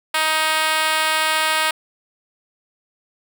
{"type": "tone with high-pass filter", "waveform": "5% pulse", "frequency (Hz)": 313.9, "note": "D#4", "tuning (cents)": 15, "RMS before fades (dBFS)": -19, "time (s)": [0.14, 1.71], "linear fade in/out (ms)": 5, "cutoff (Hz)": 850, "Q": 1.2, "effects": []}